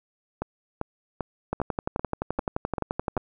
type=two click trains; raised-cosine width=1 ms; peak=-14 / -12 dBFS; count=8 / 20; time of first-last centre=0.42-3.176 / 1.53-3.168 s; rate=2.54 / 11.6 Hz; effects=none